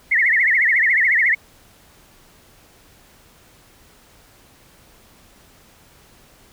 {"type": "tone with vibrato", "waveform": "sine", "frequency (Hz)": 1966, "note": "B6", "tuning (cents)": -8, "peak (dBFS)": -13, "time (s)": [0.11, 1.35], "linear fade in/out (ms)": 10, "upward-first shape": "triangle", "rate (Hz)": 14, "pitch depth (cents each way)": 220, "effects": ["pink hiss -51 dBFS RMS until 6.52 s"]}